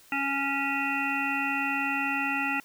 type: harmonic tone with a mistuned harmonic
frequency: 277.2 Hz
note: C#4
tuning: in tune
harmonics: 1 / 3 / 5 / 7 / 9 / 10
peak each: -33 / -33 / -33 / -33 / -33 / -33 dBFS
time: 0.12-2.6 s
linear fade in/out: 2 ms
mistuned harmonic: 10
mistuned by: -26 cents
effects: white hiss -56 dBFS RMS until 2.64 s